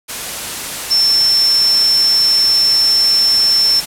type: tone in noise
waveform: sine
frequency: 5370 Hz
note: E8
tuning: 31 cents sharp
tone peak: -9 dBFS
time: 0.9-3.81 s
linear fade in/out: 20 ms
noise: white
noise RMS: -23 dBFS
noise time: 0.08-3.86 s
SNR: +11 dB
effects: low-pass 12000 Hz 12 dB/octave